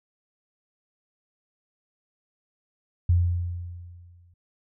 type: tone with exponential decay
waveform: sine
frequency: 87.31 Hz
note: F2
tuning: in tune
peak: -15 dBFS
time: 3.09-4.34 s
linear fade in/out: 5 ms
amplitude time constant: 270 ms
effects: none